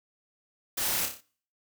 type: noise with echo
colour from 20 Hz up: white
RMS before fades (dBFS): -30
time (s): 0.77-1.06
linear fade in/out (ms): 10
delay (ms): 30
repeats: 5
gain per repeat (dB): -5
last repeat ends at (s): 1.21
effects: noise-tail reverb RT60 0.5 s tail -23 dB re dry